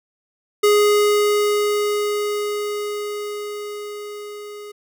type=tone with level ramp; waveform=square; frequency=415.3 Hz; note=G#4; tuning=in tune; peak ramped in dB=-12 to -34 dBFS; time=0.63-4.72 s; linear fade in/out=10 ms; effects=none